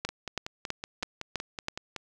two click trains, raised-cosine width 0.2 ms, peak -13 / -18 dBFS, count 6 / 11, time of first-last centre 0.05-1.684 / 0.09-1.963 s, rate 3.06 / 5.34 Hz, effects none

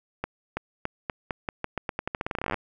accelerating click train, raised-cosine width 0.5 ms, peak -13 dBFS, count 26, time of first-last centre 0.24-2.543 s, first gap 330 ms, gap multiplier 0.86, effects none

